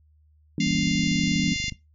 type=chord; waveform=sine; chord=E diminished seventh; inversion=none; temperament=just; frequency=164.81 / 197.78 / 237.3 / 284.8 Hz; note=E3 / G3 / Bb3 / Db4; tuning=0 / +16 / +31 / +47 cents; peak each=-27 / -27 / -28 / -27 dBFS; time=0.58-1.54 s; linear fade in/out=2 ms
type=harmonic tone; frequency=698.5 Hz; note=F5; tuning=in tune; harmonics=3 / 4 / 5 / 6 / 7 / 8 / 9 / 10; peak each=-31 / -33 / -35 / -37 / -38 / -39 / -40 / -41 dBFS; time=0.6-1.7 s; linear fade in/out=5 ms
type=click train; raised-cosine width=5 ms; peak=-23 dBFS; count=27; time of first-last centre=0.67-1.723 s; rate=24.7 Hz
effects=noise-tail reverb RT60 0.2 s tail -18 dB re dry + added 76 Hz sine -56 dBFS peak until 1.94 s

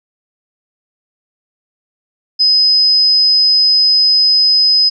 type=tone; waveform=sine; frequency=5040 Hz; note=D#8; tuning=21 cents sharp; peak=-7 dBFS; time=2.39-4.9 s; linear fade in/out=20 ms; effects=none

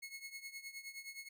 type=tone with tremolo; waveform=sawtooth; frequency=2179 Hz; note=C#7; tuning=30 cents flat; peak=-40 dBFS; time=0.02-1.29 s; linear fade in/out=10 ms; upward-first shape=triangle; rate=9.6 Hz; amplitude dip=85%; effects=none

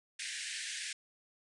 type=band-pass noise; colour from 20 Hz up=pink; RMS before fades=-41 dBFS; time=0.19-0.93 s; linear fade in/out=5 ms; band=1600 to 9700 Hz; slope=96 dB/octave; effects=none

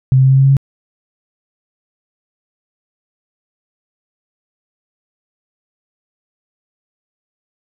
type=tone with pitch steps; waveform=sine; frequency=130.81 / 131.87 / 132.94 / 134.02 / 135.11 / 136.21 / 137.31 Hz; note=C3 / C3 / C3 / C3 / C#3 / C#3 / C#3; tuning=0 / +14 / +28 / +42 / -44 / -30 / -16 cents; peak=-6 dBFS; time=0.12-0.568 s; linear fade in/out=0 ms; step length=64 ms; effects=none

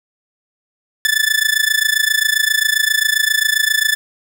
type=tone with amplitude modulation; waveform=sawtooth; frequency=1745 Hz; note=A6; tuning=15 cents flat; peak=-6 dBFS; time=1.05-3.95 s; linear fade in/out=0 ms; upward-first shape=sine; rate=27.5 Hz; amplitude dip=90%; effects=none

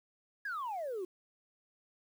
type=exponential sweep; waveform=sine; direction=down; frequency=1704 to 349.2 Hz; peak=-34 dBFS; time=0.45-1.05 s; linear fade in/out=5 ms; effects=tanh soft clip ceiling -33 dBFS + 10-bit

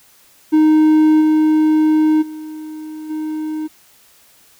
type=tone with level steps; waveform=triangle; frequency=310.2 Hz; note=D#4; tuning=5 cents flat; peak=-6 / -8 / -25 / -18 dBFS; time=0.52-3.68 s; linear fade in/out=20 ms; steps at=1.2 / 2.21 / 3.09 s; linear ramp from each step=20 ms; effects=white hiss -50 dBFS RMS until 4.59 s

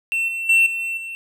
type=tone with level steps; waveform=triangle; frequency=2699 Hz; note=E7; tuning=40 cents sharp; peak=-17 / -22 / -10 / -21 / -27 dBFS; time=0.12-1.15 s; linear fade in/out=0 ms; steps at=0.28 / 0.49 / 0.66 / 0.97 s; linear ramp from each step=5 ms; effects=none

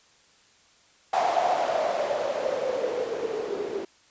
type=noise with low-pass filter sweep; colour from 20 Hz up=violet; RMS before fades=-27 dBFS; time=1.13-3.85 s; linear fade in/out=5 ms; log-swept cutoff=760 to 390 Hz; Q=8.5; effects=white hiss -59 dBFS RMS until 4.1 s + resampled to 16000 Hz

